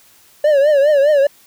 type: tone with vibrato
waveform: triangle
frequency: 578 Hz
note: D5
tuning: 28 cents flat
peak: -7 dBFS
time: 0.44-1.27 s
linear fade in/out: 5 ms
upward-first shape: triangle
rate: 4.9 Hz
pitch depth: 130 cents each way
effects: white hiss -49 dBFS RMS until 1.46 s